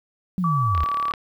sine linear sweep, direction down, 190 to 67.1 Hz, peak -20 dBFS, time 0.38-0.84 s, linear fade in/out 0 ms
sine tone, 1150 Hz, D6, 37 cents flat, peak -21 dBFS, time 0.44-1.12 s, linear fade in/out 2 ms
click train, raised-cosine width 0.3 ms, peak -17 dBFS, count 15, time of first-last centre 0.75-1.138 s, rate 36.1 Hz
effects 9-bit

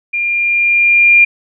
sine tone with level ramp, 2400 Hz, D7, 37 cents sharp, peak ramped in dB -14 to -3 dBFS, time 0.13-1.25 s, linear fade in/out 10 ms, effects none

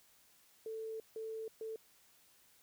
sine tone bursts at uneven times, 443.1 Hz, A4, 12 cents sharp, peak -40 dBFS, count 3, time 0.66-1 / 1.16-1.48 / 1.61-1.76 s, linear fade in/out 2 ms, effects white hiss -67 dBFS RMS until 2.62 s

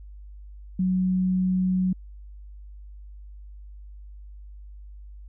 sine tone, 185 Hz, F#3, in tune, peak -20 dBFS, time 0.79-1.93 s, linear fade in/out 5 ms, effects added 50 Hz sine -40 dBFS peak until 5.28 s

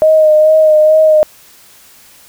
sine tone with vibrato, 621 Hz, D#5, 3 cents flat, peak -4 dBFS, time 0.02-1.23 s, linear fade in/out 0 ms, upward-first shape sine, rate 2.3 Hz, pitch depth 24 cents each way, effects white hiss -42 dBFS RMS until 2.28 s

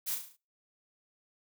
blue noise with echo, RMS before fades -34 dBFS, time 0.06-0.16 s, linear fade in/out 20 ms, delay 35 ms, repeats 6, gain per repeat -5 dB, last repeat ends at 0.37 s, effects noise-tail reverb RT60 0.3 s tail -23 dB re dry

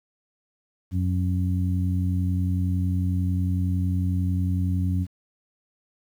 harmonic tone, 91 Hz, F#2, 28 cents flat, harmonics 1 / 2 / 3, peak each -22 / -28 / -32 dBFS, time 0.91-5.07 s, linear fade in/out 50 ms, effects 9-bit

